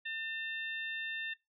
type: harmonic tone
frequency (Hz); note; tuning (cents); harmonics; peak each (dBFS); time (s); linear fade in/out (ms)
900; A5; +39; 2 / 3 / 4; -39 / -43 / -45; 0.05-1.34; 10
effects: noise-tail reverb RT60 0.2 s tail -21 dB re dry